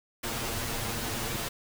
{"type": "noise with comb filter", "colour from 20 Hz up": "pink", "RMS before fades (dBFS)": -33, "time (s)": [0.23, 1.49], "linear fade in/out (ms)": 10, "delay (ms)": 8.7, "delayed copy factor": 0.95, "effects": []}